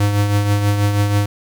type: tone with tremolo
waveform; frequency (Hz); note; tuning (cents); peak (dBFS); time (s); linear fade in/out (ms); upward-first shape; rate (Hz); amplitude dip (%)
square; 102.4; G#2; -24; -12; 0-1.26; 5; triangle; 6.2; 50
effects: 7-bit